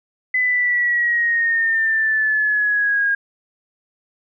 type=exponential sweep; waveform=sine; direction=down; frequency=2015 to 1623 Hz; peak=-15 dBFS; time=0.34-3.15 s; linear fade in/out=5 ms; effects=none